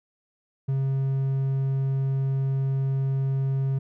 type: tone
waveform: triangle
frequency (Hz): 135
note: C#3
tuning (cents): -45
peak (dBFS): -20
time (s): 0.68-3.79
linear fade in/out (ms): 10
effects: none